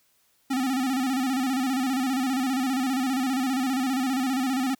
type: tone with vibrato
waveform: square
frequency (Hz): 261.2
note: C4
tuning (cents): -3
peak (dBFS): -24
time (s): 0.5-4.75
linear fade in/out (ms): 10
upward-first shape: square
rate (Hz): 15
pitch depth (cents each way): 68
effects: white hiss -66 dBFS RMS until 4.79 s